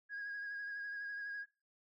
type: tone with vibrato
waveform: sine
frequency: 1645 Hz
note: G#6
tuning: 17 cents flat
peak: -39 dBFS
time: 0.09-1.46 s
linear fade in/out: 50 ms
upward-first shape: sine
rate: 12 Hz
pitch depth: 26 cents each way
effects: noise-tail reverb RT60 0.3 s tail -22 dB re dry + tanh soft clip ceiling -38 dBFS

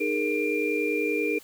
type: tone cluster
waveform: sine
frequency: 307 / 414.5 / 464.6 / 2387 Hz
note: D#4 / G#4 / A#4 / D7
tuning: -23 / -3 / -6 / +28 cents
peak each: -29 dBFS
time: 0-1.39 s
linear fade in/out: 10 ms
effects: white hiss -51 dBFS RMS until 1.43 s

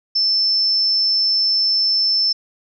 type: tone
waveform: sine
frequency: 5300 Hz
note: E8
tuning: 9 cents sharp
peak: -14 dBFS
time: 0.15-2.33 s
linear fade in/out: 10 ms
effects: none

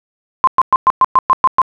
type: tone bursts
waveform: sine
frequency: 1046.5 Hz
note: C6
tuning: in tune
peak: -5 dBFS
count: 9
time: 0.44-1.617 s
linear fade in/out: 0 ms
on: 33 ms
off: 110 ms
effects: none

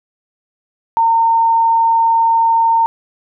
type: tone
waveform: sine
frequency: 913 Hz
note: A#5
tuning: 36 cents flat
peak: -9 dBFS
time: 0.97-2.86 s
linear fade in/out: 0 ms
effects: none

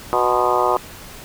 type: harmonic tone with a mistuned harmonic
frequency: 123.2 Hz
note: B2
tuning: 4 cents flat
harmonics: 3 / 4 / 5 / 6 / 7 / 8 / 9 / 10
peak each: -23 / -23 / -23 / -23 / -23 / -23 / -23 / -23 dBFS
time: 0.13-0.77 s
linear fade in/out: 0 ms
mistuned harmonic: 9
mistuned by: -63 cents
effects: pink hiss -38 dBFS RMS until 1.24 s

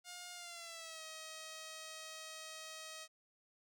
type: tone with pitch glide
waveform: 5% pulse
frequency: 711 to 633.4 Hz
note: F5 to D#5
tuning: +31 to +31 cents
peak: -36 dBFS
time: 0.04-3.08 s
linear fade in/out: 50 ms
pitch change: -200 cents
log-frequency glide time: 0.34-1.03 s
effects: none

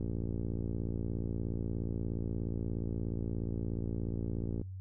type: click train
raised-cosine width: 3 ms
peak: -24 dBFS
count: 263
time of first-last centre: 0.01-4.615 s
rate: 56.9 Hz
effects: noise-tail reverb RT60 0.3 s tail -26 dB re dry + added 94 Hz sine -40 dBFS peak until 4.8 s

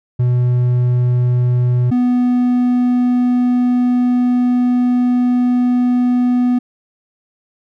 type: tone pair in turn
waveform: triangle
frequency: 123.47 / 246.9 Hz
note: B2 / B3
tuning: 0 / 0 cents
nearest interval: octave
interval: 1200 cents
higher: second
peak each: -9 dBFS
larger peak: neither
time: 0.19-1.91 / 1.91-6.59 s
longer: second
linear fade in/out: 10 ms
effects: none

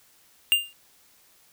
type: tone with exponential decay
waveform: square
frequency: 2800 Hz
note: F7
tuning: 4 cents sharp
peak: -14 dBFS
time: 0.52-0.73 s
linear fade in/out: 0 ms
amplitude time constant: 45 ms
effects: white hiss -59 dBFS RMS until 1.52 s

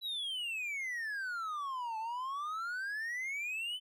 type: exponential two-way sweep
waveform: triangle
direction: down then up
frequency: 3974 to 867 to 3076 Hz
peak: -34 dBFS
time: 0.01-3.8 s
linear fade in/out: 50 ms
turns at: 1.98 s
effects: none

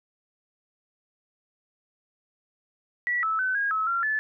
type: tone with pitch steps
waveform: sine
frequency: 1945 / 1307 / 1517 / 1634 / 1293 / 1375 / 1736 Hz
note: B6 / E6 / F#6 / G#6 / E6 / F6 / A6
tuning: -27 / -15 / +43 / -29 / -34 / -27 / -24 cents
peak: -23 dBFS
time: 3.07-4.19 s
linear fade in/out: 0 ms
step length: 160 ms
effects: none

